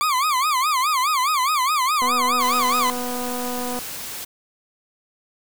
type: tone with vibrato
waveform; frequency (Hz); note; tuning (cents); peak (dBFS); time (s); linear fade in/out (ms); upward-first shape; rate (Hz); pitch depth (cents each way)
40% pulse; 1124; C#6; +24; -17; 0.01-2.9; 0; sine; 4.8; 200
type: click train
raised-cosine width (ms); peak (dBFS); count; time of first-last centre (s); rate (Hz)
1; -17; 438; 2.02-3.789; 247
type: noise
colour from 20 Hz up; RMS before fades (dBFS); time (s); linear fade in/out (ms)
white; -32; 2.4-4.25; 10
effects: none